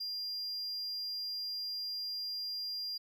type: tone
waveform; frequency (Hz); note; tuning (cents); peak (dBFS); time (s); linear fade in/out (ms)
triangle; 4800; D8; +37; -35; 0-2.98; 10
effects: none